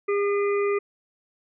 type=harmonic tone; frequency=404.8 Hz; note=G#4; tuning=44 cents flat; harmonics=1 / 3 / 5 / 6; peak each=-21 / -31 / -35 / -37 dBFS; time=0.08-0.79 s; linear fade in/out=10 ms; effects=none